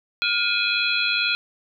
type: tone cluster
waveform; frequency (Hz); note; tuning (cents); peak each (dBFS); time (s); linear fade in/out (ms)
sine; 1419 / 2443 / 2545 / 3351 / 4088; F6 / D#7 / D#7 / G#7 / C8; +27 / -32 / +39 / +15 / -41; -26; 0.22-1.35; 0
effects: none